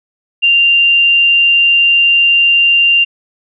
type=tone; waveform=sine; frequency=2784 Hz; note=F7; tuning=6 cents flat; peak=-6 dBFS; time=0.42-3.05 s; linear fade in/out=20 ms; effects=none